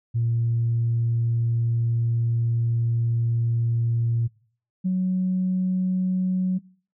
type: tone pair in turn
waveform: sine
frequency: 116.54 / 185 Hz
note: A#2 / F#3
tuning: 0 / 0 cents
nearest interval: minor sixth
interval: 800 cents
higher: second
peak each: -19 dBFS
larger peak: neither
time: 0.14-4.28 / 4.84-6.59 s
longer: first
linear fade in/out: 20 ms
effects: noise-tail reverb RT60 0.5 s tail -23 dB re dry + tanh soft clip ceiling -15 dBFS